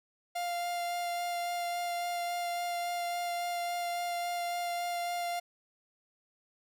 45% pulse tone with vibrato, 698.5 Hz, F5, in tune, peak -32 dBFS, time 0.35-5.4 s, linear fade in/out 10 ms, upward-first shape sine, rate 3.6 Hz, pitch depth 9 cents each way, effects none

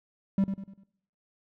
triangle tone with echo, 195 Hz, G3, 9 cents flat, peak -19 dBFS, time 0.38-0.44 s, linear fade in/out 2 ms, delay 99 ms, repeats 4, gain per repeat -8 dB, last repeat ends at 0.836 s, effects noise-tail reverb RT60 0.8 s tail -22 dB re dry

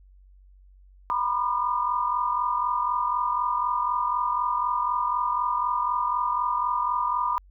sine tone cluster, 966 / 1010 / 1210 Hz, B5 / B5 / D#6, -39 / +39 / -49 cents, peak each -27 dBFS, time 1.1-7.38 s, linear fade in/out 0 ms, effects added 47 Hz sine -50 dBFS peak until 7.5 s

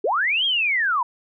sine linear two-way sweep, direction up then down, 354.2 to 3294 to 924 Hz, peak -18 dBFS, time 0.04-1.03 s, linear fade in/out 5 ms, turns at 0.45 s, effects none

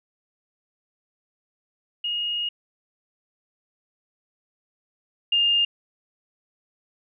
sine tone pair in turn, 2866 / 2817 Hz, F7 / F7, +44 / +14 cents, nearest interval unison, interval 30 cents, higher first, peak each -24 / -17 dBFS, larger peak second, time 2.04-2.49 / 5.32-5.65 s, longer first, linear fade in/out 5 ms, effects none

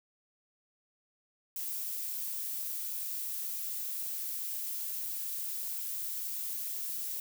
violet noise, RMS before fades -37 dBFS, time 1.56-7.2 s, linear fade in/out 2 ms, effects none

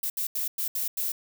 violet noise bursts at uneven times, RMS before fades -29 dBFS, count 6, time 0.03-0.1 / 0.17-0.27 / 0.35-0.48 / 0.58-0.68 / 0.75-0.88 / 0.97-1.12 s, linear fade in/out 5 ms, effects none

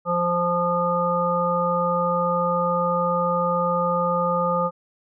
harmonic tone, 174.61 Hz, F3, in tune, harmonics 1 / 3 / 5 / 7, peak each -27 / -23 / -28 / -23 dBFS, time 0.05-4.71 s, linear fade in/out 50 ms, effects none

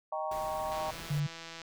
sine chord, Eb dominant seventh, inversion none, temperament equal, 622.3 / 784 / 932.3 / 1108.7 Hz, Eb5 / G5 / Bb5 / Db6, 0 / 0 / 0 / 0 cents, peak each -36 / -37 / -39 / -40 dBFS, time 0.12-0.91 s, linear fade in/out 5 ms
pink noise, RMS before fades -46 dBFS, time 0.31-1.2 s, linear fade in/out 5 ms
click train, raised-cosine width 0.2 ms, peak -27 dBFS, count 149, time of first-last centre 0.72-1.617 s, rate 165 Hz
sine tone, 146.7 Hz, D3, 2 cents flat, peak -28 dBFS, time 1.1-1.27 s, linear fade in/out 10 ms
effects none

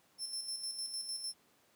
30% pulse tone with tremolo, 5340 Hz, E8, 22 cents sharp, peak -33 dBFS, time 0.18-1.34 s, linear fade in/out 50 ms, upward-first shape square, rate 6.6 Hz, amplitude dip 50%, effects pink hiss -69 dBFS RMS until 1.75 s + high-pass 150 Hz 12 dB/octave

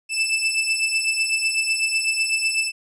sawtooth beating tone pair, 2637 / 2645 Hz, E7 / E7, 0 / +5 cents, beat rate 8 Hz, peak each -18 / -21 dBFS, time 0.09-2.72 s, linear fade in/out 50 ms, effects resampled to 24000 Hz

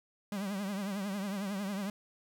45% pulse tone with vibrato, 198.6 Hz, G3, 23 cents sharp, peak -34 dBFS, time 0.32-1.9 s, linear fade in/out 2 ms, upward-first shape triangle, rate 11 Hz, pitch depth 110 cents each way, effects 12-bit

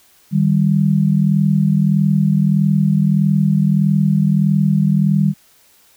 sine tone pair together, 154.4 / 196 Hz, D#3 / G3, -13 / 0 cents, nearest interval major third, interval 413 cents, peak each -14 dBFS, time 0.31-5.34 s, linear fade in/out 50 ms, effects white hiss -52 dBFS RMS until 5.96 s

